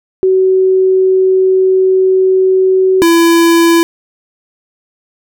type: tone pair in turn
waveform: sine / square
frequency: 376.6 / 335.5 Hz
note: F#4 / E4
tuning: +31 / +31 cents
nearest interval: major second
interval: 200 cents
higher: first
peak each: -6 dBFS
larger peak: neither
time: 0.23-3.02 / 3.02-3.83 s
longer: first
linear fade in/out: 0 ms
effects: none